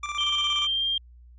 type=tone with tremolo; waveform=25% pulse; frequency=1178 Hz; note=D6; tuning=5 cents sharp; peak=-24 dBFS; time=0.03-0.67 s; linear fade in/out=5 ms; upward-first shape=square; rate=17 Hz; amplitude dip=55%
type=tone with pitch glide; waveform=sine; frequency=3142 to 3195 Hz; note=G7 to G7; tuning=+3 to +32 cents; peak=-23 dBFS; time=0.18-0.98 s; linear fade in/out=5 ms; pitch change=+29 cents; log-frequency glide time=0.6-0.86 s
effects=added 60 Hz sine -47 dBFS peak until 1.38 s + resampled to 16000 Hz